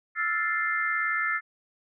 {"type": "chord", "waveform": "sine", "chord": "F major seventh", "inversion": "third", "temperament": "equal", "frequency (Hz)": [1318.5, 1396.9, 1760, 2093], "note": ["E6", "F6", "A6", "C7"], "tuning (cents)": [0, 0, 0, 0], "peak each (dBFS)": [-31, -33, -28, -30], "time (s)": [0.15, 1.41], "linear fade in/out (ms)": 50, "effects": []}